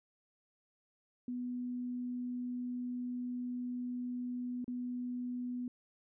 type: tone with dropouts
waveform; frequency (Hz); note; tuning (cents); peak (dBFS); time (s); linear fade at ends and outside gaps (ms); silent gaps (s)
sine; 246.9; B3; 0; -36; 1.28-5.68; 2; 4.644-4.679
effects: none